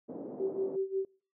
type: band-pass noise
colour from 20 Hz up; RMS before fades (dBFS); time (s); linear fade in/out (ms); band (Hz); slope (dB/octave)
pink; -42; 0.08-0.77; 20; 240 to 550; 24
type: tone with tremolo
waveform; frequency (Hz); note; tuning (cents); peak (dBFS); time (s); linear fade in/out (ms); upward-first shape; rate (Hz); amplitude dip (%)
sine; 385.4; G4; -29; -27; 0.4-1.05; 2; sine; 5.6; 85
effects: noise-tail reverb RT60 0.4 s tail -23 dB re dry